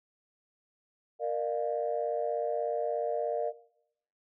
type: chord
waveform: sine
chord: Bb major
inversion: none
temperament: equal with one note detuned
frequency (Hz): 466.2 / 601.8 / 698.5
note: Bb4 / D5 / F5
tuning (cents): 0 / +42 / 0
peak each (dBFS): -32 / -32 / -34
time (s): 1.19-3.53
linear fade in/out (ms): 50
effects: noise-tail reverb RT60 0.7 s tail -17 dB re dry + tanh soft clip ceiling -19 dBFS